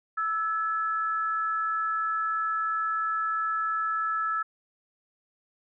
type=tone pair together; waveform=sine; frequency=1318.5 / 1699.1 Hz; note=E6 / G#6; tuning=0 / +39 cents; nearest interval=major third; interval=439 cents; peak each=-26 / -33 dBFS; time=0.17-4.43 s; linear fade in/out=10 ms; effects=none